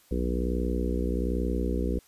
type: harmonic tone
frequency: 61.2 Hz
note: B1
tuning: 15 cents flat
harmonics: 1 / 3 / 4 / 5 / 6 / 7 / 8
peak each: -28 / -33 / -34 / -35 / -36 / -36 / -37 dBFS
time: 0.11-1.99 s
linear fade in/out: 5 ms
effects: white hiss -60 dBFS RMS until 2.07 s + resampled to 32000 Hz